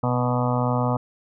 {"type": "harmonic tone with a mistuned harmonic", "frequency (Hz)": 123.47, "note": "B2", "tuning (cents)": 0, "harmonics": [1, 2, 4, 5, 6, 7, 8, 9, 10], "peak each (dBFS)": [-23, -26, -29, -30, -31, -31, -32, -33, -33], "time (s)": [0.03, 0.97], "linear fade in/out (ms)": 5, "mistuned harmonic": 1, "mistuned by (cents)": 25, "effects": []}